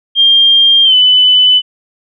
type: tone with pitch glide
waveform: sine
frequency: 3200 to 3003 Hz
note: G7 to F#7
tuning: +35 to +25 cents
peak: -4 dBFS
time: 0.15-1.62 s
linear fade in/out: 50 ms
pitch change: -110 cents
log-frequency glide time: 0.84-0.95 s
effects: none